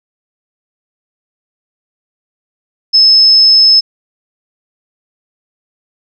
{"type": "tone", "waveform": "sine", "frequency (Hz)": 5210, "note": "E8", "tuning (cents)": -21, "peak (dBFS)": -3, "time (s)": [2.93, 3.81], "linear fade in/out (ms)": 20, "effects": []}